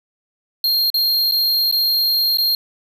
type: tone with dropouts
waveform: square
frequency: 4215 Hz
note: C8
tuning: 12 cents sharp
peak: -15 dBFS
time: 0.64-2.55 s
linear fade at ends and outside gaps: 2 ms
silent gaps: 0.902-0.942 / 1.313-1.32 / 1.714-1.724 / 2.373-2.383 s
effects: 9-bit